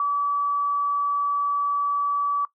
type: tone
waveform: sine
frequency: 1148 Hz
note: D6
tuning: 40 cents flat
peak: -20 dBFS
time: 0-2.45 s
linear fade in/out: 2 ms
effects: noise-tail reverb RT60 0.1 s tail -19 dB re dry